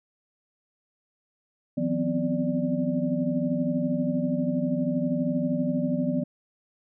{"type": "tone cluster", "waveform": "sine", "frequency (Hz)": [159.9, 180.5, 250.9, 263.4, 588], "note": ["D#3", "F#3", "B3", "C4", "D5"], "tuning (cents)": [48, -43, 28, 12, 2], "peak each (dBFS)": [-32, -30, -26, -33, -32], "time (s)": [1.77, 6.24], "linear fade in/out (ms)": 10, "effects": []}